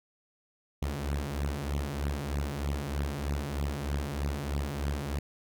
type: beating tone pair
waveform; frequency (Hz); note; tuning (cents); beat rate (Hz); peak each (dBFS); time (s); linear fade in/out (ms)
sawtooth; 69.3 / 72.5; C#2 / D2; 0 / -22; 3.2; -30 / -29; 0.82-5.19; 5
effects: none